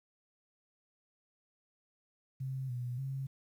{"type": "tone with pitch steps", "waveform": "sine", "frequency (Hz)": [132.4, 123.1, 134.8], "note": ["C3", "B2", "C#3"], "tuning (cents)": [21, -5, -48], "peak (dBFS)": -35, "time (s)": [2.4, 3.27], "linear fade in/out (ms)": 10, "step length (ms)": 290, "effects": ["11-bit"]}